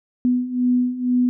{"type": "beating tone pair", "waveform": "sine", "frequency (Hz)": [246.9, 249], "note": ["B3", "B3"], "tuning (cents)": [0, 14], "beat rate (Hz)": 2.1, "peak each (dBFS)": [-22, -18], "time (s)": [0.25, 1.29], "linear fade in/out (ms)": 0, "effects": []}